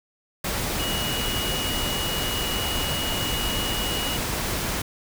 sine tone in noise, 2903 Hz, F#7, 34 cents flat, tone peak -29 dBFS, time 0.79-4.17 s, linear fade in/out 5 ms, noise pink, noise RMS -27 dBFS, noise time 0.44-4.82 s, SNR -5 dB, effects none

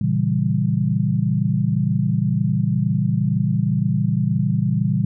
sine chord, A# diminished seventh, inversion none, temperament equal, 116.54 / 138.59 / 164.81 / 196 Hz, A#2 / C#3 / E3 / G3, 0 / 0 / 0 / 0 cents, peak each -22 dBFS, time 0.01-5.05 s, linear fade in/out 5 ms, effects none

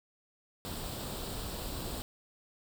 pink noise with comb filter, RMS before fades -39 dBFS, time 0.65-2.02 s, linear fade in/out 0 ms, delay 0.24 ms, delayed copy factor +0.55, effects none

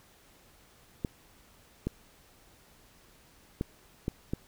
clicks, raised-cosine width 3 ms, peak -17 dBFS, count 5, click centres 1.048 / 1.87 / 3.611 / 4.081 / 4.335 s, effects pink hiss -60 dBFS RMS until 4.47 s

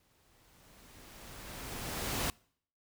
pink noise with exponential growth, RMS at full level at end -32 dBFS, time 0-2.3 s, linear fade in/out 1 ms, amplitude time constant 500 ms, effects noise-tail reverb RT60 0.6 s tail -26 dB re dry

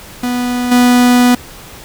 45% pulse tone with level steps, 246.1 Hz, B3, 6 cents flat, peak -14 / -6 dBFS, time 0.23-1.35 s, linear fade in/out 5 ms, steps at 0.71 s, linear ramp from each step 10 ms, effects pink hiss -34 dBFS RMS until 1.84 s

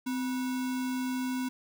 sine tone with sample-and-hold, 256.6 Hz, C4, 34 cents flat, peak -29 dBFS, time 0.06-1.49 s, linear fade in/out 10 ms, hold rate 1225 Hz, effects none

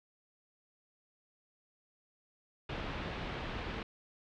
pink low-pass noise, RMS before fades -40 dBFS, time 2.69-3.83 s, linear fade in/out 5 ms, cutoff 3500 Hz, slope 24 dB/octave, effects none

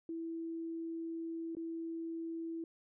sine tone with dropouts, 329.6 Hz, E4, in tune, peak -38 dBFS, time 0.09-2.64 s, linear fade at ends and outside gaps 2 ms, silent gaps 1.551-1.568 s, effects none

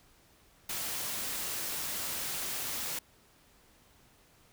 white noise, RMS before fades -36 dBFS, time 0.69-2.99 s, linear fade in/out 5 ms, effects pink hiss -63 dBFS RMS until 4.52 s

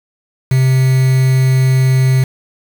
triangle tone with quantisation, 130.81 Hz, C3, in tune, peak -6 dBFS, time 0.51-2.24 s, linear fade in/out 5 ms, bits 4, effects none

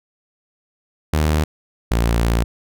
sawtooth tone pair in turn, 76.8 / 57.53 Hz, D#2 / A#1, -22 / -22 cents, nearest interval perfect fourth, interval 500 cents, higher first, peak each -11 dBFS, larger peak neither, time 1.13-1.44 / 1.91-2.44 s, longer second, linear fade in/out 5 ms, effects none

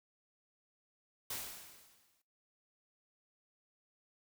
white noise with exponential decay, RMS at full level -39 dBFS, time 1.3-2.22 s, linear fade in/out 5 ms, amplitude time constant 200 ms, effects noise-tail reverb RT60 0.3 s tail -18 dB re dry

